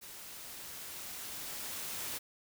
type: noise with level ramp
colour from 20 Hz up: white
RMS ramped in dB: -49 to -39 dBFS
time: 0.01-2.19 s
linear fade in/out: 20 ms
effects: none